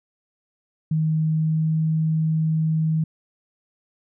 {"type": "tone with pitch glide", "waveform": "sine", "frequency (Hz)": [157.4, 158.59], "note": ["D#3", "D#3"], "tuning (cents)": [20, 33], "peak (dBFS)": -18, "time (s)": [0.91, 3.04], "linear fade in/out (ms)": 5, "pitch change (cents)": 13, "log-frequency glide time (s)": [1.28, 1.78], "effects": []}